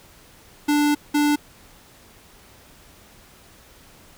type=tone bursts at uneven times; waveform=square; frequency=294 Hz; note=D4; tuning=2 cents sharp; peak=-17 dBFS; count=2; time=0.68-0.95 / 1.14-1.36 s; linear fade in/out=10 ms; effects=pink hiss -50 dBFS RMS until 4.17 s